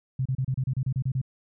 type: tone bursts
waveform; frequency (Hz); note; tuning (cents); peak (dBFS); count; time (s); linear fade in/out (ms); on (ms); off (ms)
sine; 130.81; C3; 0; -23; 11; 0.19-1.215; 5; 65; 31
effects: none